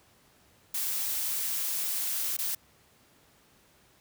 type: noise with dropouts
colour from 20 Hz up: blue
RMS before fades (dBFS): -31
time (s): 0.74-2.55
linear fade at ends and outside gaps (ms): 5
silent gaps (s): 2.368-2.387
effects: pink hiss -62 dBFS RMS until 4 s + high-pass 60 Hz 12 dB/octave